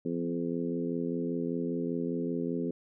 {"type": "harmonic tone with a mistuned harmonic", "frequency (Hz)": 85.1, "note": "F2", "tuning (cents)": -44, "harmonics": [2, 3, 4, 5, 6], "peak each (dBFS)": [-36, -33, -37, -36, -43], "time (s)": [0.05, 2.71], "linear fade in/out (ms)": 5, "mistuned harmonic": 2, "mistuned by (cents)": 21, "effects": []}